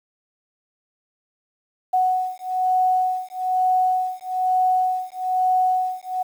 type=beating tone pair; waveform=sine; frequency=740 / 741.1 Hz; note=F#5 / F#5; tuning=0 / +3 cents; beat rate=1.1 Hz; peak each=-21 dBFS; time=1.93-6.23 s; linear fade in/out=10 ms; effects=8-bit